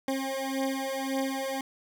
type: beating tone pair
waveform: 20% pulse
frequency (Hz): 267.4 / 269.2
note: C4 / C4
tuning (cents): +38 / +49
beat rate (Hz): 1.8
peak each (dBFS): -27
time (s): 0.08-1.61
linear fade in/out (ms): 2
effects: none